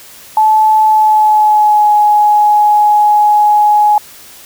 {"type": "tone with pitch glide", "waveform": "sine", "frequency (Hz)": [866, 838], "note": ["A5", "G#5"], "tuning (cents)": [-28, 15], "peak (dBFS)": -5, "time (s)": [0.37, 3.98], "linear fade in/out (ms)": 2, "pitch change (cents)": -57, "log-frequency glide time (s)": [0.85, 1.93], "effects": ["white hiss -36 dBFS RMS until 4.45 s"]}